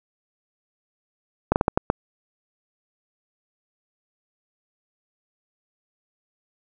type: slowing click train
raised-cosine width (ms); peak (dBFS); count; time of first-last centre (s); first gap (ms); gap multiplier
1; -3; 6; 1.52-1.901; 39; 1.34
effects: none